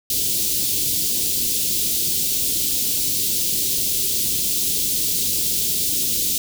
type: band-stop noise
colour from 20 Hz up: white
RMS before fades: -21 dBFS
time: 0.1-6.38 s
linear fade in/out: 2 ms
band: 410 to 3300 Hz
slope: 24 dB/octave
effects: none